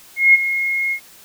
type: tone with ADSR envelope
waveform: sine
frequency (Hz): 2155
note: C#7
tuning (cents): -49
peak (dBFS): -5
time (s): 0.16-1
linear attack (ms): 180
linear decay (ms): 25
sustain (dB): -12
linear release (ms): 81
effects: white hiss -45 dBFS RMS until 1.24 s